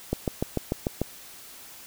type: click train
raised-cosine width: 2 ms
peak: -11 dBFS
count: 7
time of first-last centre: 0.13-1.016 s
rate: 6.77 Hz
effects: white hiss -46 dBFS RMS until 1.86 s